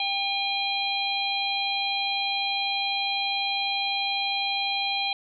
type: harmonic tone with a mistuned harmonic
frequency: 808 Hz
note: G#5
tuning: 48 cents flat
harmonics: 1 / 3 / 4 / 5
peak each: -30 / -30 / -30 / -30 dBFS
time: 0-5.13 s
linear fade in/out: 2 ms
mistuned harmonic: 1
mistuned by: -31 cents
effects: none